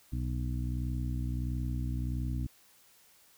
harmonic tone, 61.5 Hz, B1, 7 cents flat, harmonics 1 / 2 / 3 / 4 / 5, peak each -33 / -35 / -47 / -41 / -45 dBFS, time 0.12-2.47 s, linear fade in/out 10 ms, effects white hiss -62 dBFS RMS until 3.37 s

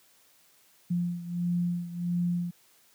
sine beating tone pair, 174.3 / 175.8 Hz, F3 / F3, -3 / +12 cents, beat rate 1.5 Hz, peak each -28 / -32 dBFS, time 0.9-2.51 s, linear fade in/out 10 ms, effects white hiss -62 dBFS RMS until 2.94 s + high-pass 100 Hz 12 dB/octave

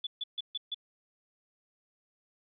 sine tone bursts, 3458 Hz, A7, 31 cents flat, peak -32 dBFS, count 5, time 0.04-0.745 s, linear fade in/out 5 ms, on 29 ms, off 140 ms, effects none

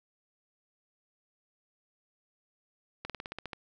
slowing click train, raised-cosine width 0.3 ms, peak -22 dBFS, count 9, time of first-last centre 3.05-3.532 s, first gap 47 ms, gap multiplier 1.07, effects none

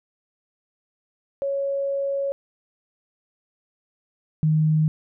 sine tone pair in turn, 554.4 / 155.57 Hz, C#5 / D#3, 0 / 0 cents, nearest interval octave + minor seventh, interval 2200 cents, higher first, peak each -22 / -16 dBFS, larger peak second, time 1.42-2.32 / 4.43-4.88 s, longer first, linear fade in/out 0 ms, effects none

